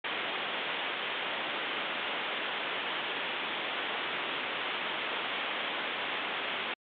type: low-pass noise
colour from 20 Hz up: white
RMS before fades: -34 dBFS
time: 0.04-6.74 s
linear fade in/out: 5 ms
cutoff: 3500 Hz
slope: 96 dB/octave
effects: high-pass 300 Hz 12 dB/octave + MP3 48 kbps